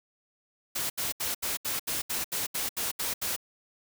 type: noise bursts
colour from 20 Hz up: white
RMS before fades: -31 dBFS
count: 12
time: 0.75-3.364 s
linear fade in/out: 10 ms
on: 150 ms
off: 74 ms
effects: none